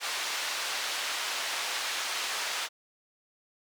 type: band-pass noise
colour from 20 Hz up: white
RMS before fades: -33 dBFS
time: 0-2.69 s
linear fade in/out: 50 ms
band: 680 to 4700 Hz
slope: 12 dB/octave
effects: none